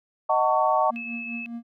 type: chord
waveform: sine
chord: D# half-diminished seventh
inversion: none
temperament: just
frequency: 622.3 / 746.7 / 896 / 1120.1 Hz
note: D#5 / F#5 / A5 / C#6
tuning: 0 / +16 / +31 / +18 cents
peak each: -24 dBFS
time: 0.29-0.91 s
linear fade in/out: 10 ms
type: tone with tremolo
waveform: triangle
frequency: 234.1 Hz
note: A#3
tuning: 8 cents sharp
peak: -28 dBFS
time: 0.89-1.63 s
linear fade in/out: 50 ms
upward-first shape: triangle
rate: 4.9 Hz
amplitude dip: 75%
type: tone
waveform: sine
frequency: 2600 Hz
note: E7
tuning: 24 cents flat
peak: -32 dBFS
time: 0.96-1.46 s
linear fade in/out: 0 ms
effects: none